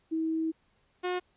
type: tone pair in turn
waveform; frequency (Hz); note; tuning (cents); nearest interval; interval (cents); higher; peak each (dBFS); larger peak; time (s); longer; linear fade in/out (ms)
sine / sawtooth; 321.7 / 361.1; E4 / F#4; -42 / -42; major second; 200; second; -27 / -25; second; 0.11-0.52 / 1.03-1.2; first; 20
effects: pink hiss -70 dBFS RMS until 1.36 s + resampled to 8000 Hz